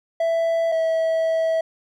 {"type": "tone pair in turn", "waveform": "triangle", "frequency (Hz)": [662, 649.9], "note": ["E5", "E5"], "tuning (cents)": [7, -25], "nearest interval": "unison", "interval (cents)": 32, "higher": "first", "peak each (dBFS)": -16, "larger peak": "neither", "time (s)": [[0.2, 0.72], [0.72, 1.61]], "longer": "second", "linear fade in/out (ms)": 5, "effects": []}